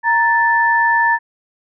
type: tone pair together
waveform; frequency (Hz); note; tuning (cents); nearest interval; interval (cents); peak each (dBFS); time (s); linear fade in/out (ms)
sine; 932.3 / 1760; A#5 / A6; 0 / 0; major seventh; 1100; -14; 0.03-1.19; 50
effects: none